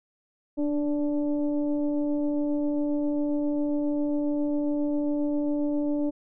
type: tone with frequency modulation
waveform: sine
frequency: 293.7 Hz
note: D4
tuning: in tune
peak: -23 dBFS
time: 0.57-6.11 s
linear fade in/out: 20 ms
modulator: 290 Hz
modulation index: 0.74
effects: none